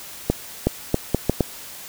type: accelerating click train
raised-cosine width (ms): 2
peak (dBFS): -3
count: 6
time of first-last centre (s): 0.3-1.407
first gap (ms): 370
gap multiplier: 0.74
effects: white hiss -38 dBFS RMS until 1.88 s